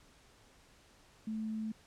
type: tone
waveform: sine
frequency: 218.7 Hz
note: A3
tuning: 10 cents flat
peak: -35 dBFS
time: 1.27-1.72 s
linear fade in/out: 5 ms
effects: pink hiss -63 dBFS RMS until 1.86 s + low-pass 9000 Hz 12 dB/octave